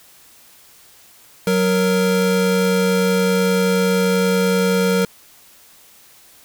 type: tone pair together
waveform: square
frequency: 185.55 / 466.2 Hz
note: F#3 / A#4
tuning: +5 / 0 cents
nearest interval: octave + major third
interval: 1595 cents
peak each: -18 dBFS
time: 1.47-5.05 s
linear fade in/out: 2 ms
effects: white hiss -48 dBFS RMS until 6.44 s